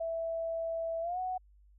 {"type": "tone with pitch glide", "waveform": "sine", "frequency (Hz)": [659.3, 740], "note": ["E5", "F#5"], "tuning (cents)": [0, 0], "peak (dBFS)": -32, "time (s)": [0, 1.38], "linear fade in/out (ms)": 10, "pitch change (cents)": 200, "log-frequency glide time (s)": [1.01, 1.19], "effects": ["added 50 Hz sine -58 dBFS peak until 1.78 s"]}